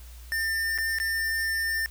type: tone with dropouts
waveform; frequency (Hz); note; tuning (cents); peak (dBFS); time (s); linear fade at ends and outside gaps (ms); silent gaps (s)
square; 1799; A6; +38; -26; 0.32-1.86; 0; 0.778-0.785 / 0.986-1
effects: added 60 Hz sine -42 dBFS peak until 1.9 s + white hiss -53 dBFS RMS until 1.9 s